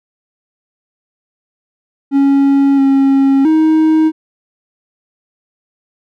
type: tone with pitch steps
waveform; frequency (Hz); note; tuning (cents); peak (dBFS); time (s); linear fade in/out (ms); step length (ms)
triangle; 277 / 272.4 / 315.2; C#4 / C#4 / D#4; -1 / -30 / +23; -5; 2.11-4.12; 50; 670
effects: none